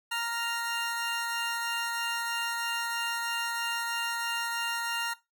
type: tone pair together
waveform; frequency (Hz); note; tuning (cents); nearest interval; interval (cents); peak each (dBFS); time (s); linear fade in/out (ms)
20% pulse; 932.3 / 1396.9; A#5 / F6; 0 / 0; perfect fifth; 700; -28; 0.11-5.14; 10
effects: noise-tail reverb RT60 0.2 s tail -17 dB re dry